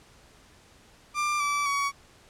30% pulse tone with pitch steps, 1189 / 1157.2 / 1126.2 Hz, D6 / D6 / C#6, +21 / -26 / +27 cents, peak -22 dBFS, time 1.14-1.92 s, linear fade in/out 50 ms, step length 260 ms, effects pink hiss -56 dBFS RMS until 2.29 s + low-pass 9000 Hz 12 dB/octave

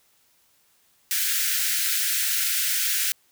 white high-pass noise, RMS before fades -24 dBFS, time 1.11-3.12 s, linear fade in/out 0 ms, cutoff 1400 Hz, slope 96 dB/octave, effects white hiss -63 dBFS RMS until 3.31 s

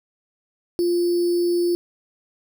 sine tone with sample-and-hold, 348.4 Hz, F4, 4 cents flat, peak -17 dBFS, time 0.79-1.75 s, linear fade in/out 0 ms, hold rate 4900 Hz, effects none

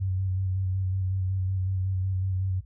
sine tone with vibrato, 94.2 Hz, F#2, 32 cents sharp, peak -24 dBFS, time 0-2.61 s, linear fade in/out 20 ms, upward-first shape square, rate 5.4 Hz, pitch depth 23 cents each way, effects added 60 Hz sine -47 dBFS peak until 2.65 s

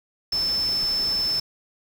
sine tone in noise, 5274 Hz, E8, in tune, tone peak -21 dBFS, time 0.32-1.4 s, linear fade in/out 5 ms, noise pink, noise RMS -37 dBFS, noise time 0.32-1.4 s, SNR +13 dB, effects none

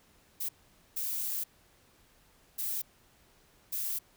violet noise bursts at uneven times, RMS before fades -34 dBFS, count 4, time 0.4-0.49 / 0.96-1.44 / 2.58-2.82 / 3.72-3.99 s, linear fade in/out 10 ms, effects pink hiss -64 dBFS RMS until 4.16 s

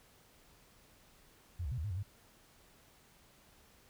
sine tone with pitch steps, 87.3 / 68.4 / 124.1 / 77.4 / 104.7 / 88.3 / 100.5 Hz, F2 / C#2 / B2 / D#2 / G#2 / F2 / G2, 0 / -23 / +9 / -9 / +15 / +20 / +44 cents, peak -35 dBFS, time 1.59-2.031 s, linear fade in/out 10 ms, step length 63 ms, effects pink hiss -64 dBFS RMS until 3.89 s

